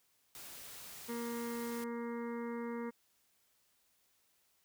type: noise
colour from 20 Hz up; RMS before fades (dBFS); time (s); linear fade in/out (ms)
white; -50; 0.35-1.84; 0
type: harmonic tone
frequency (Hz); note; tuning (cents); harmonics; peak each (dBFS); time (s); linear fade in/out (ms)
235.1; A#3; +15; 1 / 2 / 4 / 5 / 6 / 7 / 8 / 9; -40 / -42 / -49 / -53 / -57 / -59 / -56 / -57; 1.08-2.91; 20
effects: white hiss -74 dBFS RMS until 4.64 s